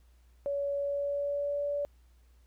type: tone with pitch glide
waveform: sine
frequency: 565 to 575.9 Hz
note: C#5 to D5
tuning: +33 to -34 cents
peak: -29 dBFS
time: 0.46-1.85 s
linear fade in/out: 0 ms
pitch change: +33 cents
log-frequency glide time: 0.75-1.65 s
effects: added 60 Hz sine -58 dBFS peak until 2.46 s + pink hiss -72 dBFS RMS until 2.46 s